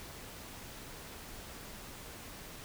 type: silence
effects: pink hiss -48 dBFS RMS until 2.64 s